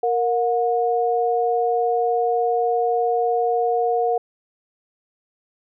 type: tone pair together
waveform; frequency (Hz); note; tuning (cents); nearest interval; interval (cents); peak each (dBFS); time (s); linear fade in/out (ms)
sine; 466.2 / 722.8; A#4 / F#5; 0 / -41; minor sixth; 759; -20; 0.03-4.18; 5
effects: none